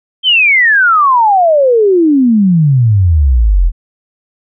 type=exponential sweep; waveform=sine; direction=down; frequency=3191 to 38.89 Hz; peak=-5 dBFS; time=0.23-3.72 s; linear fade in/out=50 ms; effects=none